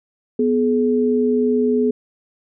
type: tone pair together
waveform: sine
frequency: 246.9 / 424.2 Hz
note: B3 / G#4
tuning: 0 / +37 cents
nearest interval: major sixth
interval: 937 cents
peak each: -17 dBFS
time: 0.39-1.91 s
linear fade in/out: 5 ms
effects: none